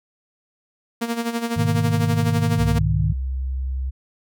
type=tone with tremolo; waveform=sawtooth; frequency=233.1 Hz; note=A#3; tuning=in tune; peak=-16 dBFS; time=1.01-2.79 s; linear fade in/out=10 ms; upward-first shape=sine; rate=12 Hz; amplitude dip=70%
type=chord; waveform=sine; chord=G# minor; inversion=none; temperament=just; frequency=103.83 / 124.59 / 155.74 Hz; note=G#2 / B2 / D#3; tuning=0 / +16 / +2 cents; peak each=-21 / -27 / -21 dBFS; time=1.56-3.13 s; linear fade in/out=10 ms
type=tone with vibrato; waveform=sine; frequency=65.41 Hz; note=C2; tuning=in tune; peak=-22 dBFS; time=2.58-3.91 s; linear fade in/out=20 ms; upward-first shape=triangle; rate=11 Hz; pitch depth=10 cents each way
effects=none